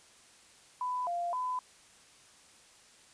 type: tone with pitch steps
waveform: sine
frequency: 998 / 695 / 1006 Hz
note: B5 / F5 / B5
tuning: +18 / -9 / +32 cents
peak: -31 dBFS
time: 0.81-1.59 s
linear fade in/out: 2 ms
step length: 260 ms
effects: white hiss -59 dBFS RMS until 3.13 s + resampled to 22050 Hz